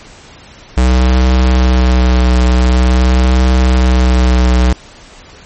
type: tone with vibrato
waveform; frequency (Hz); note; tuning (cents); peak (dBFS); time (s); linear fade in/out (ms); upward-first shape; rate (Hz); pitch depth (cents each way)
square; 62.8; B1; +30; -7; 0.77-4.73; 5; triangle; 0.46; 22
effects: pink hiss -37 dBFS RMS until 5.45 s + MP3 32 kbps